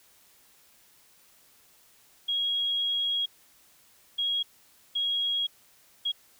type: tone bursts at uneven times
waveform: sine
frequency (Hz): 3297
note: G#7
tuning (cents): -13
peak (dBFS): -25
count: 4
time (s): 2.28-3.26 / 4.18-4.43 / 4.95-5.47 / 6.05-6.12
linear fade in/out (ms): 10
effects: white hiss -60 dBFS RMS until 6.39 s